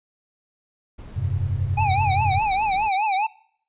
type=noise; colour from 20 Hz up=brown; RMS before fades=-38 dBFS; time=0.98-2.89 s; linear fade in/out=10 ms
type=chord; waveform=sine; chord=F suspended second; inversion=none; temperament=equal; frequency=87.31 / 98 / 130.81 Hz; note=F2 / G2 / C3; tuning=0 / 0 / 0 cents; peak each=-26 / -24 / -27 dBFS; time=1.16-2.39 s; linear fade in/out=10 ms
type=tone with vibrato; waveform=square; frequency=813 Hz; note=G#5; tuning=37 cents flat; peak=-20 dBFS; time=1.77-3.27 s; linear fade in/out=10 ms; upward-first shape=triangle; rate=4.9 Hz; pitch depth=170 cents each way
effects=noise-tail reverb RT60 0.6 s tail -22 dB re dry + resampled to 8000 Hz